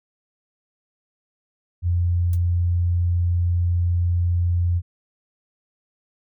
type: tone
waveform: sine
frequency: 87.31 Hz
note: F2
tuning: in tune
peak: -17 dBFS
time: 1.82-4.82 s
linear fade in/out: 50 ms
type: noise with exponential decay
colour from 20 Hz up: blue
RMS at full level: -37 dBFS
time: 2.33-2.4 s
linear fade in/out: 2 ms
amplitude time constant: 15 ms
effects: none